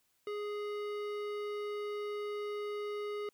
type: tone with hard clipping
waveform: sine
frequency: 415.3 Hz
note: G#4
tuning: in tune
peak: -38 dBFS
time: 0.27-3.29 s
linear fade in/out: 2 ms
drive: 15 dB
effects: white hiss -75 dBFS RMS until 3.33 s